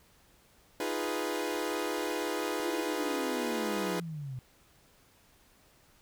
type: chord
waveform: sawtooth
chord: F half-diminished seventh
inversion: third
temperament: equal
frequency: 311.1 / 349.2 / 415.3 / 493.9 Hz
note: Eb4 / F4 / Ab4 / Cb5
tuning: 0 / 0 / 0 / 0 cents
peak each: -33 dBFS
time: 0.8-4 s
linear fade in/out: 2 ms
type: linear sweep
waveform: sine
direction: down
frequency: 349.2 to 123.47 Hz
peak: -36 dBFS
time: 2.6-4.39 s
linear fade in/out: 0 ms
effects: pink hiss -63 dBFS RMS until 6.01 s